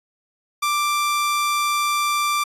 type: tone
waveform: sawtooth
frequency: 1178 Hz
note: D6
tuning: 5 cents sharp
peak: -15 dBFS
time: 0.62-2.44 s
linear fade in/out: 10 ms
effects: resampled to 32000 Hz